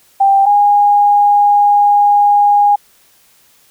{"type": "tone pair in turn", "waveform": "sine", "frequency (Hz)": [788, 819.7], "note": ["G5", "G#5"], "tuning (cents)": [9, -23], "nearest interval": "minor second", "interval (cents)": 68, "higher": "second", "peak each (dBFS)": -6, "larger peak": "neither", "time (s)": [[0.2, 0.46], [0.46, 2.76]], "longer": "second", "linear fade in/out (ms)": 10, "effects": ["white hiss -50 dBFS RMS until 3.7 s"]}